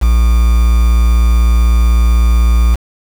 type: tone with quantisation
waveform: triangle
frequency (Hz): 58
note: A#1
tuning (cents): -8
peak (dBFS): -4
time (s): 0.01-2.76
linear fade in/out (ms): 20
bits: 4
effects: none